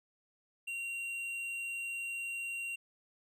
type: tone with tanh clipping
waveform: sine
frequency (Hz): 2756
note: F7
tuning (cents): -24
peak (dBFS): -38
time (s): 0.67-2.76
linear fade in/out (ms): 10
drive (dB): 9
effects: none